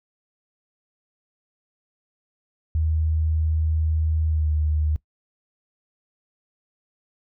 sine tone with pitch glide, 78.9 to 76.48 Hz, D#2 to D#2, +25 to -29 cents, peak -19 dBFS, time 2.75-4.96 s, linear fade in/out 0 ms, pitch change -54 cents, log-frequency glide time 4.29-4.48 s, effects noise-tail reverb RT60 0.1 s tail -21 dB re dry

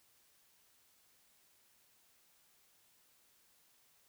silence, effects white hiss -70 dBFS RMS until 4.08 s

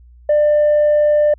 sine tone, 596 Hz, D5, 25 cents sharp, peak -8 dBFS, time 0.29-1.34 s, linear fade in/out 5 ms, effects tanh soft clip ceiling -8 dBFS + added 60 Hz sine -41 dBFS peak until 1.38 s

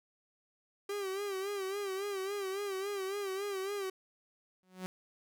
45% pulse tone with vibrato, 393.7 Hz, G4, 8 cents sharp, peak -35 dBFS, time 0.89-3.9 s, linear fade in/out 5 ms, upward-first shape sine, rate 3.6 Hz, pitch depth 75 cents each way
sawtooth tone with exponential growth, 185 Hz, F#3, in tune, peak -31 dBFS, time 4.63-4.86 s, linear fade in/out 0 ms, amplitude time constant 50 ms
effects none

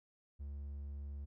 triangle tone, 71 Hz, C#2, 42 cents sharp, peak -40 dBFS, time 0.39-1.26 s, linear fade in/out 20 ms, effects none

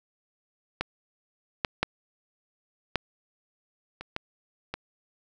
clicks, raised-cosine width 0.3 ms, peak -11 / -8 / -7 / -8 / -22 / -14 / -16 dBFS, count 7, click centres 0.81 / 1.648 / 1.83 / 2.957 / 4.01 / 4.164 / 4.74 s, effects none

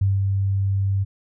sine tone with ADSR envelope, 97.9 Hz, G2, 2 cents flat, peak -15 dBFS, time 0.01-1.05 s, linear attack 7 ms, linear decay 180 ms, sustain -3 dB, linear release 24 ms, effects none

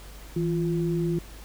sine tone pair together, 163.7 / 346.9 Hz, E3 / F4, -12 / -12 cents, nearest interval octave + minor second, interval 1300 cents, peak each -25 / -27 dBFS, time 0.36-1.19 s, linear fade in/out 5 ms, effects added 50 Hz sine -42 dBFS peak until 1.44 s + pink hiss -48 dBFS RMS until 1.44 s

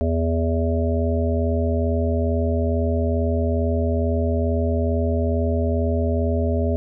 harmonic tone, 82.3 Hz, E2, 2 cents flat, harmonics 1 / 3 / 5 / 7 / 8, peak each -20 / -25 / -27 / -28 / -29 dBFS, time 0.01-6.76 s, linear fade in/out 0 ms, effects none

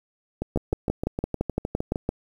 two click trains, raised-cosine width 2 ms, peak -10 / -13 dBFS, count 10 / 11, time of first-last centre 0.56-2.091 / 0.42-1.958 s, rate 5.88 / 6.5 Hz, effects 8-bit

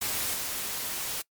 white noise with level steps, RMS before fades -30 / -33 dBFS, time 0.01-1.22 s, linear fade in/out 10 ms, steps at 0.33 s, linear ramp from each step 20 ms, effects noise-tail reverb RT60 0.1 s tail -22 dB re dry + MP3 96 kbps

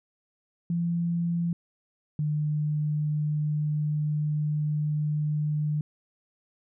sine tone pair in turn, 170.3 / 150.54 Hz, F3 / D3, -43 / +43 cents, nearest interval major second, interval 214 cents, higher first, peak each -24 dBFS, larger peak neither, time 0.7-1.53 / 2.19-5.81 s, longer second, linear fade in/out 2 ms, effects none

